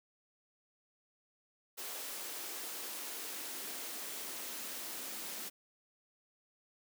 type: noise with high-pass filter sweep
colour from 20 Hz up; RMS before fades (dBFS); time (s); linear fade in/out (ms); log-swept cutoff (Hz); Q
white; -43; 1.77-5.5; 20; 370 to 230; 1.6
effects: none